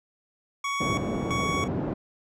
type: tone with tremolo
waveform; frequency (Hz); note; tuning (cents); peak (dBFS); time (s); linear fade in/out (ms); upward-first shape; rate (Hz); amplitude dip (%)
25% pulse; 1119; C#6; +16; -23; 0.64-1.68; 5; square; 1.5; 80
type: band-pass noise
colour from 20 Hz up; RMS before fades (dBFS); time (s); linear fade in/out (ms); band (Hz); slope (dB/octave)
pink; -29; 0.8-1.94; 10; 110 to 540; 12
effects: low-pass 8000 Hz 12 dB/octave